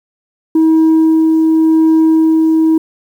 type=tone with tremolo; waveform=sine; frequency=320 Hz; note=D#4; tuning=49 cents sharp; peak=-3 dBFS; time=0.55-2.78 s; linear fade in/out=5 ms; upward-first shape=sine; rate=0.9 Hz; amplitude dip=25%; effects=tanh soft clip ceiling -5 dBFS + 7-bit